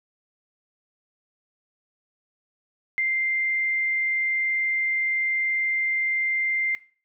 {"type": "tone", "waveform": "sine", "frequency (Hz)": 2093, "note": "C7", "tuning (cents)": 0, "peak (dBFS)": -21, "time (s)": [2.98, 6.75], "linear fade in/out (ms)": 0, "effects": ["noise-tail reverb RT60 0.4 s tail -20 dB re dry"]}